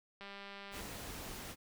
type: click train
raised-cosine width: 0.3 ms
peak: -33 dBFS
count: 120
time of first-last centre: 0.21-0.808 s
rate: 199 Hz
type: noise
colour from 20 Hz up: pink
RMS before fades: -46 dBFS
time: 0.71-1.56 s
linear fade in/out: 50 ms
effects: none